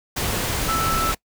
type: tone in noise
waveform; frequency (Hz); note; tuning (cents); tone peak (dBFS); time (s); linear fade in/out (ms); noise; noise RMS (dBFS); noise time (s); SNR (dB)
sine; 1320; E6; +2; -21; 0.68-1.12; 10; pink; -24; 0.16-1.15; 0
effects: noise-tail reverb RT60 0.1 s tail -23 dB re dry